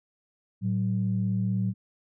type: tone pair together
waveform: sine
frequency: 112.3 / 188.35 Hz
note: A2 / F#3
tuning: +36 / +31 cents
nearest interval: major sixth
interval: 895 cents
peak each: -26 dBFS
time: 0.61-1.74 s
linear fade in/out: 50 ms
effects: tanh soft clip ceiling -16 dBFS